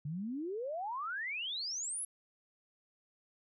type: exponential sweep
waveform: sine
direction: up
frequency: 140 to 11260 Hz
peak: -36 dBFS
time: 0.05-2.05 s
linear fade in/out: 5 ms
effects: none